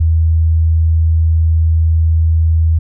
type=tone; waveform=sine; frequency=80.9 Hz; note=E2; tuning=32 cents flat; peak=-8 dBFS; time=0-2.79 s; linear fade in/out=10 ms; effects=none